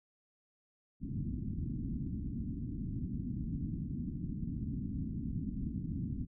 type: low-pass noise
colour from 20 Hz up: white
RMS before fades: -38 dBFS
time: 1-6.27 s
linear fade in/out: 50 ms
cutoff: 270 Hz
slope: 48 dB/octave
effects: none